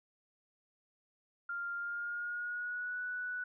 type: tone with pitch glide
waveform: sine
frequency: 1396.9 to 1480 Hz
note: F6 to F#6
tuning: 0 to 0 cents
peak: -36 dBFS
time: 1.49-3.44 s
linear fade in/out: 5 ms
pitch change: +100 cents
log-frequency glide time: 1.75-3.01 s
effects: none